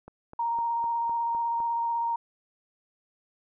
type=click train; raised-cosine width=1 ms; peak=-30 dBFS; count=7; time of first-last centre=0.08-1.603 s; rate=3.94 Hz
type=tone with vibrato; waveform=sine; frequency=932.3 Hz; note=A#5; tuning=in tune; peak=-25 dBFS; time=0.39-2.16 s; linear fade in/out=5 ms; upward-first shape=square; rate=16 Hz; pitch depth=10 cents each way
effects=none